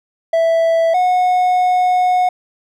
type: tone pair in turn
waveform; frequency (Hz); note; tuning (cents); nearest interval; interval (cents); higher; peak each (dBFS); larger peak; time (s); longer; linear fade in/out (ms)
triangle; 659.3 / 729.1; E5 / F#5; 0 / -26; major second; 174; second; -9; neither; 0.33-0.94 / 0.94-2.29; second; 5
effects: none